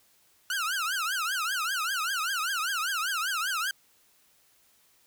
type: tone with vibrato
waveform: sawtooth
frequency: 1421 Hz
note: F6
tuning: 30 cents sharp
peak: -24 dBFS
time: 0.5-3.71 s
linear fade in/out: 2 ms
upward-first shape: triangle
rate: 5.1 Hz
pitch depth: 270 cents each way
effects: white hiss -64 dBFS RMS until 5.06 s